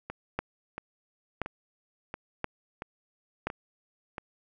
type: two click trains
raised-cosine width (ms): 0.5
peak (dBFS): -21 / -14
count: 7 / 4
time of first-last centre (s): 0.1-4.182 / 0.39-3.47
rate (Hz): 1.47 / 0.974
effects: none